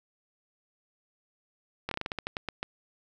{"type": "slowing click train", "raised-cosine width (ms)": 0.3, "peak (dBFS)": -16, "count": 12, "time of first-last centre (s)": [1.89, 2.629], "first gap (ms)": 23, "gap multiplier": 1.2, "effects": []}